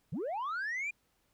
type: linear sweep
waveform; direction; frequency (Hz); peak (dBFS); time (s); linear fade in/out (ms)
sine; up; 116.54 to 2448; -31; 0.12-0.91; 10
effects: tanh soft clip ceiling -32 dBFS + pink hiss -74 dBFS RMS until 1.33 s